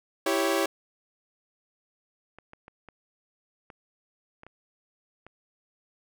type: chord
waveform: sawtooth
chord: C# diminished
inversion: first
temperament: equal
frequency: 329.6 / 392 / 554.4 Hz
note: E4 / G4 / C#5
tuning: 0 / 0 / 0 cents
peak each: -24 dBFS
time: 0.26-0.66 s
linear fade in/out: 5 ms
type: clicks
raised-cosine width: 0.5 ms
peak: -31 dBFS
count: 8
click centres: 2.386 / 2.534 / 2.681 / 2.887 / 3.702 / 4.434 / 4.466 / 5.266 s
effects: none